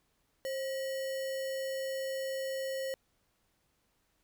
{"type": "tone with sample-and-hold", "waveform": "sine", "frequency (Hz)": 533, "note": "C5", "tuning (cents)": 32, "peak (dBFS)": -33, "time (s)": [0.45, 2.94], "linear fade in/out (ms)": 0, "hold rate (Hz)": 2450, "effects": ["pink hiss -75 dBFS RMS until 4.23 s"]}